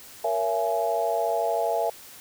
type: chord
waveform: sine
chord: A# half-diminished seventh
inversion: none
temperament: just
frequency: 466.2 / 559.4 / 671.3 / 839.1 Hz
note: A#4 / C#5 / E5 / G#5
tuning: 0 / +16 / +31 / +18 cents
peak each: -29 / -31 / -25 / -29 dBFS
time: 0.24-1.9 s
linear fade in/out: 5 ms
effects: white hiss -46 dBFS RMS until 2.2 s